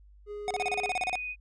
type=tone; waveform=triangle; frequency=414.7 Hz; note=G#4; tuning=3 cents flat; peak=-34 dBFS; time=0.26-0.93 s; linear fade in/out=50 ms
type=tone bursts; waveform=square; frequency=736 Hz; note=F#5; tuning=9 cents flat; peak=-28 dBFS; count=12; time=0.48-1.155 s; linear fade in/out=0 ms; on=26 ms; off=33 ms
type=tone with vibrato; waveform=sine; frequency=2488 Hz; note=D#7; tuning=1 cent flat; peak=-33 dBFS; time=0.57-1.36 s; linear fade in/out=50 ms; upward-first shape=sine; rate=15 Hz; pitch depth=9 cents each way
type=clicks; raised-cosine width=0.2 ms; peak=-29 dBFS; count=2; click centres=0.607 / 0.616 s
effects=added 50 Hz sine -52 dBFS peak until 1.4 s + resampled to 22050 Hz